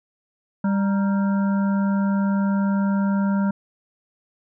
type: harmonic tone with a mistuned harmonic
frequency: 198 Hz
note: G3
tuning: 18 cents sharp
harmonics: 1 / 3 / 5 / 7 / 8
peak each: -18 / -33 / -32 / -35 / -42 dBFS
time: 0.64-3.51 s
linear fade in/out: 5 ms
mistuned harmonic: 5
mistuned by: -92 cents
effects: none